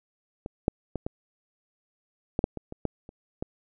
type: clicks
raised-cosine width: 2 ms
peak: -21 / -8 / -17 / -17 / -11 / -8 / -21 / -24 / -13 / -30 / -17 dBFS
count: 11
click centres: 0.461 / 0.681 / 0.957 / 1.065 / 2.391 / 2.441 / 2.573 / 2.724 / 2.853 / 3.091 / 3.425 s
effects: none